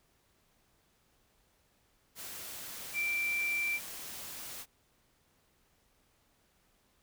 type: tone in noise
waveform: sine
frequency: 2349 Hz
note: D7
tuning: in tune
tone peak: -30 dBFS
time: 2.93-3.8 s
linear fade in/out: 50 ms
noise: white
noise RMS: -44 dBFS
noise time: 2.15-4.66 s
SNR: +11 dB
effects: pink hiss -71 dBFS RMS until 7.02 s